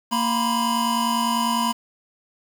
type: tone cluster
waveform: square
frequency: 232 / 963 / 1013 Hz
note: A#3 / B5 / B5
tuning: -8 / -44 / +44 cents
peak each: -25 dBFS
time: 0.11-1.73 s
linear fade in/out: 20 ms
effects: 7-bit